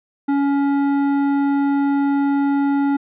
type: tone with hard clipping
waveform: triangle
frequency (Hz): 280.6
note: C#4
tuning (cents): +21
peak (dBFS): -17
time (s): 0.28-2.97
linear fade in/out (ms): 10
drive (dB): 14
effects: resampled to 8000 Hz